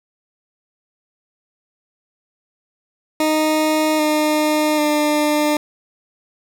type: tone with pitch steps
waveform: 20% pulse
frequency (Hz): 310 / 304.7 / 299.4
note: D#4 / D#4 / D4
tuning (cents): -6 / -36 / +33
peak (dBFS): -10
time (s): 3.2-5.57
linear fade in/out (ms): 2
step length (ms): 790
effects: none